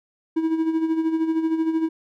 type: tone with tremolo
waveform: triangle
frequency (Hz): 322.5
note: E4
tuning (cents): -38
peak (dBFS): -15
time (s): 0.36-1.89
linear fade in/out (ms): 10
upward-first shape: sine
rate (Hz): 13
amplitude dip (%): 60
effects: none